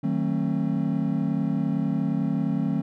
triangle chord, D# diminished seventh, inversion none, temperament just, 155.56 / 186.68 / 224 / 268.8 Hz, D#3 / F#3 / A3 / C4, 0 / +16 / +31 / +47 cents, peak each -26 dBFS, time 0.03-2.82 s, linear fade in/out 10 ms, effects none

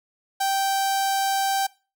sawtooth tone with notch filter, 781 Hz, G5, 7 cents flat, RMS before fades -23 dBFS, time 0.4-1.67 s, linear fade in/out 10 ms, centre 2100 Hz, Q 1.3, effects noise-tail reverb RT60 0.3 s tail -20 dB re dry

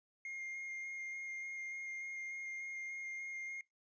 triangle tone with vibrato, 2126 Hz, C7, 27 cents sharp, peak -40 dBFS, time 0.25-3.61 s, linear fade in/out 2 ms, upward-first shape square, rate 3.4 Hz, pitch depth 8 cents each way, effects noise-tail reverb RT60 0.2 s tail -24 dB re dry + resampled to 16000 Hz

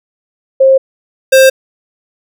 sine / square tone pair in turn, 533 / 529 Hz, C5 / C5, +32 / +19 cents, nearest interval unison, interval 13 cents, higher first, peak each -3 dBFS, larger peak neither, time 0.6-0.78 / 1.32-1.5 s, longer neither, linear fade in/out 10 ms, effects none

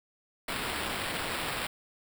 white noise with sample-and-hold, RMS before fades -34 dBFS, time 0.48-1.67 s, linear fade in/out 5 ms, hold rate 6300 Hz, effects none

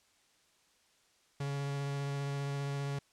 45% pulse tone with vibrato, 140.4 Hz, C#3, 22 cents sharp, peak -34 dBFS, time 1.4-2.99 s, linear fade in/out 5 ms, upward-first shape sine, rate 15 Hz, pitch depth 10 cents each way, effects white hiss -69 dBFS RMS until 3.12 s + low-pass 8000 Hz 12 dB/octave

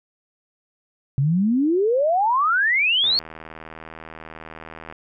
sine exponential sweep, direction up, 130.4 to 4471 Hz, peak -16 dBFS, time 1.18-3.19 s, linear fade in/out 0 ms
click train, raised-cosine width 0.5 ms, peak -22 dBFS, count 152, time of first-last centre 3.04-4.925 s, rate 80.1 Hz
effects none

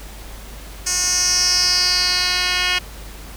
10% pulse tone with band-pass filter sweep, 361.8 Hz, F#4, 39 cents flat, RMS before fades -18 dBFS, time 0.86-2.79 s, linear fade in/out 10 ms, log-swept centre 6900 to 3300 Hz, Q 4.8, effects added 50 Hz sine -35 dBFS peak until 3.36 s + pink hiss -39 dBFS RMS until 3.36 s

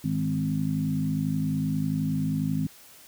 harmonic tone with a mistuned harmonic, 52.1 Hz, G#1, 6 cents sharp, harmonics 2 / 3 / 4 / 5, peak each -36 / -27 / -31 / -29 dBFS, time 0.04-2.67 s, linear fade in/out 5 ms, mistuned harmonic 3, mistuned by +18 cents, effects white hiss -51 dBFS RMS until 3.07 s

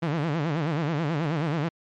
sawtooth tone with vibrato, 155.56 Hz, D#3, in tune, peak -20 dBFS, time 0.02-1.69 s, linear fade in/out 10 ms, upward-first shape sine, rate 9.3 Hz, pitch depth 170 cents each way, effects low-pass 3000 Hz 12 dB/octave + MP3 64 kbps

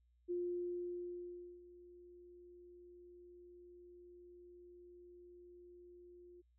sine tone with ADSR envelope, 352.8 Hz, F4, 18 cents sharp, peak -36 dBFS, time 0.28-6.42 s, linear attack 28 ms, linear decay 1300 ms, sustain -20 dB, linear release 18 ms, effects added 60 Hz sine -70 dBFS peak until 6.58 s

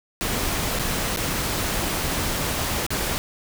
pink noise with dropouts, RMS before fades -25 dBFS, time 0.21-3.18 s, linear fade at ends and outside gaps 0 ms, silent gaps 0.789-0.795 / 1.162-1.172 / 2.865-2.905 s, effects none

